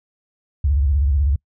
sine tone with vibrato, 70.2 Hz, C#2, 22 cents sharp, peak -14 dBFS, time 0.64-1.36 s, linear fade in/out 5 ms, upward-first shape square, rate 16 Hz, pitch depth 150 cents each way, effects noise-tail reverb RT60 0.1 s tail -25 dB re dry

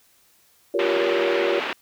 sine chord, G half-diminished seventh, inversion third, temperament just, 352.8 / 392 / 470.4 / 564.5 Hz, F4 / G4 / Bb4 / Db5, +18 / 0 / +16 / +31 cents, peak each -25 dBFS, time 0.74-1.6 s, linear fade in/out 5 ms
white band-pass noise, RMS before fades -28 dBFS, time 0.79-1.73 s, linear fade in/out 2 ms, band 240 to 2900 Hz, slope 24 dB/octave
effects white hiss -59 dBFS RMS until 1.81 s

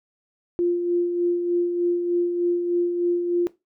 sine tone with tremolo, 349.2 Hz, F4, in tune, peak -17 dBFS, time 0.59-3.47 s, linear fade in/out 0 ms, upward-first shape sine, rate 3.3 Hz, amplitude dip 45%, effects noise-tail reverb RT60 0.2 s tail -17 dB re dry

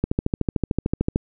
click train, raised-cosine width 3 ms, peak -7 dBFS, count 16, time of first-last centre 0.04-1.159 s, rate 13.4 Hz, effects none

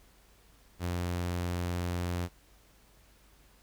sawtooth tone, 88 Hz, F2, 14 cents sharp, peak -27 dBFS, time 0.79-2.29 s, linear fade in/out 50 ms, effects added 50 Hz sine -62 dBFS peak until 3.62 s + pink hiss -63 dBFS RMS until 3.62 s

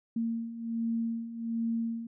sine beating tone pair, 228.4 / 229.7 Hz, A#3 / A#3, -35 / -25 cents, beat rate 1.3 Hz, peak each -36 / -31 dBFS, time 0.16-2.07 s, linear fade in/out 5 ms, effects none

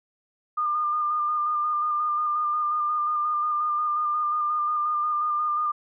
sine tone with vibrato, 1208 Hz, D6, 48 cents sharp, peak -22 dBFS, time 0.57-5.72 s, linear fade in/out 10 ms, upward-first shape square, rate 5.6 Hz, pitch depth 19 cents each way, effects none

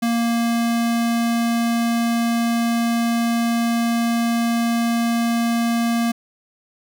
square tone, 233.1 Hz, A#3, in tune, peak -18 dBFS, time 0.02-6.12 s, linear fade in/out 10 ms, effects none

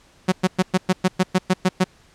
sawtooth tone bursts, 185 Hz, F#3, in tune, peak -10 dBFS, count 11, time 0.28-1.842 s, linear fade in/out 10 ms, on 42 ms, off 110 ms, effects pink hiss -54 dBFS RMS until 2.14 s + low-pass 8000 Hz 12 dB/octave

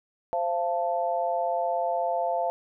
sine chord, F major, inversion second, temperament equal with one note detuned, 523.3 / 686.1 / 880 Hz, C5 / F5 / A5, 0 / -31 / 0 cents, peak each -30 / -26 / -31 dBFS, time 0.33-2.5 s, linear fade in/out 0 ms, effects none

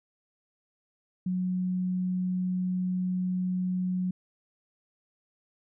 sine tone, 183 Hz, F#3, 19 cents flat, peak -26 dBFS, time 1.26-4.11 s, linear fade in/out 5 ms, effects none

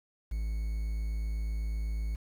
triangle tone with quantisation, 54 Hz, A1, 32 cents flat, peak -28 dBFS, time 0.31-2.16 s, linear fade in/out 10 ms, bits 9, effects none

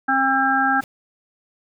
harmonic tone, 267.3 Hz, C4, 37 cents sharp, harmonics 1 / 3 / 5 / 6, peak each -24 / -20 / -22 / -20 dBFS, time 0.08-0.81 s, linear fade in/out 10 ms
pink noise with exponential growth, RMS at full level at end -34 dBFS, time 0.76-0.84 s, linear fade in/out 1 ms, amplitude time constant 16 ms
effects none

